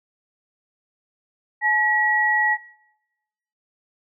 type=tone pair together; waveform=sine; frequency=854.8 / 1919 Hz; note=G#5 / A#6; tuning=+50 / +50 cents; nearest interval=octave + major second; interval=1400 cents; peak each=-22 / -17 dBFS; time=1.61-2.58 s; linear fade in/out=50 ms; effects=noise-tail reverb RT60 1.0 s tail -24 dB re dry